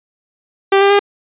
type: tone with pitch steps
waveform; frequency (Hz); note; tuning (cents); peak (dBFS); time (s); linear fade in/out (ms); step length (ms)
sawtooth; 392 / 398.2 / 404.4; G4 / G4 / G#4; 0 / +27 / -46; -4; 0.72-0.993; 5; 91
effects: resampled to 8000 Hz